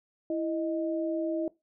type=tone pair together; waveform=sine; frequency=330 / 622.3 Hz; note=E4 / D#5; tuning=+2 / 0 cents; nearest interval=major seventh; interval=1098 cents; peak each=-29 / -32 dBFS; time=0.3-1.48 s; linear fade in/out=2 ms; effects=noise-tail reverb RT60 0.2 s tail -20 dB re dry